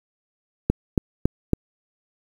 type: click train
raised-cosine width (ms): 3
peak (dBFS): -4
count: 4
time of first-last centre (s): 0.7-1.533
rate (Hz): 3.6
effects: 7-bit